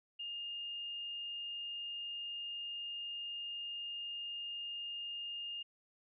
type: tone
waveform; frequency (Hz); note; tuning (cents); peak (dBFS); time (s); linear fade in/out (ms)
sine; 2826; F7; +20; -40; 0.19-5.63; 10
effects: none